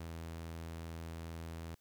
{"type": "tone", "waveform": "sawtooth", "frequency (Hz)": 82.41, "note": "E2", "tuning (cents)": 0, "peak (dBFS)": -39, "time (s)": [0, 1.75], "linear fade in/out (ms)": 5, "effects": ["white hiss -75 dBFS RMS until 1.8 s"]}